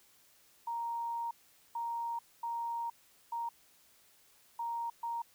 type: tone bursts at uneven times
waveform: sine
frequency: 933 Hz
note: A#5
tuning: 1 cent sharp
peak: -34 dBFS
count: 6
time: 0.67-1.31 / 1.75-2.19 / 2.43-2.9 / 3.32-3.49 / 4.59-4.9 / 5.03-5.22 s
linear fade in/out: 5 ms
effects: white hiss -65 dBFS RMS until 5.34 s